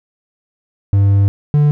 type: tone pair in turn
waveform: triangle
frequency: 99.5 / 147.45 Hz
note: G2 / D3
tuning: +26 / +7 cents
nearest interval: perfect fifth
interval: 681 cents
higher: second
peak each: -6 dBFS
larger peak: neither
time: 0.93-1.28 / 1.54-1.71 s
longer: first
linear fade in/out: 0 ms
effects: none